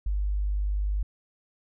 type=tone; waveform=sine; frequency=50.1 Hz; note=G1; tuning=38 cents sharp; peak=-24 dBFS; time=0.06-1.03 s; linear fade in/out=5 ms; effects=none